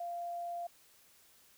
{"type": "tone", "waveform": "sine", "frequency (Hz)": 693, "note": "F5", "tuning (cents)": -14, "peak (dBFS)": -37, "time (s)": [0, 0.67], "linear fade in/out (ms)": 5, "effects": ["white hiss -64 dBFS RMS until 1.57 s"]}